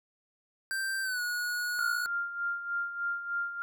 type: tone with pitch glide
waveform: square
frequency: 1568 to 1454.6 Hz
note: G6 to F#6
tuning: 0 to -30 cents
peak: -31 dBFS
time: 0.71-2.06 s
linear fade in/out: 0 ms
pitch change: -130 cents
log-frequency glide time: 1.02-1.21 s
type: tone with tremolo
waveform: sine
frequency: 1396.9 Hz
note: F6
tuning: in tune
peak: -28 dBFS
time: 1.79-3.62 s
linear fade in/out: 0 ms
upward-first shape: sine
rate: 3.3 Hz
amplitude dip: 65%
effects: none